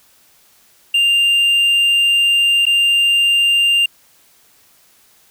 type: tone with dropouts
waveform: triangle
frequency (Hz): 2794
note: F7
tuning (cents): 0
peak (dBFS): -9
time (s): 0.94-3.86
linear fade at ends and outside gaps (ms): 5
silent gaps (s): 2.655-2.665
effects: white hiss -52 dBFS RMS until 5.3 s